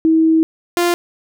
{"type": "tone pair in turn", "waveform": ["sine", "sawtooth"], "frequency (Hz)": [321.5, 348.1], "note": ["E4", "F4"], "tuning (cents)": [-43, -6], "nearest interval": "minor second", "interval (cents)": 137, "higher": "second", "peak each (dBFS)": -9, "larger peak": "neither", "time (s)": [[0.05, 0.43], [0.77, 0.94]], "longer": "first", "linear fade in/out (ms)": 0, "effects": []}